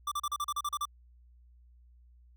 square tone bursts, 1174.7 Hz, D6, in tune, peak -31 dBFS, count 10, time 0.07-0.854 s, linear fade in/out 5 ms, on 46 ms, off 36 ms, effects added 60 Hz sine -56 dBFS peak until 2.36 s

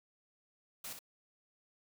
white noise with echo, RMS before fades -44 dBFS, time 0.84-0.93 s, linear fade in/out 5 ms, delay 61 ms, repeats 1, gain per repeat -6 dB, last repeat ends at 0.991 s, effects none

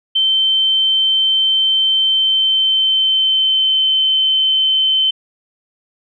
sine tone with pitch glide, 3100 to 3077 Hz, G7 to G7, -20 to -33 cents, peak -11 dBFS, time 0.15-5.11 s, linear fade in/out 10 ms, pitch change -13 cents, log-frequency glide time 2.06-3.82 s, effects none

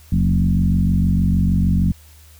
sine tone with frequency modulation, 126.5 Hz, B2, 42 cents sharp, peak -13 dBFS, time 0.12-1.92 s, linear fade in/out 5 ms, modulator 46.5 Hz, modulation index 2, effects added 77 Hz sine -44 dBFS peak until 2.39 s + white hiss -50 dBFS RMS until 2.39 s

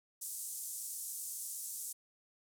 pink band-pass noise, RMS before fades -43 dBFS, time 0.21-1.93 s, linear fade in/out 10 ms, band 7400 to 13000 Hz, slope 24 dB/octave, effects none

